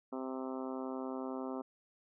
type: harmonic tone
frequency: 130.81 Hz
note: C3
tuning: in tune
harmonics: 2 / 3 / 4 / 5 / 6 / 7 / 8 / 9 / 10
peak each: -40 / -44 / -46 / -48 / -50 / -51 / -52 / -53 / -54 dBFS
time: 0.12-1.62 s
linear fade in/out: 10 ms
effects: none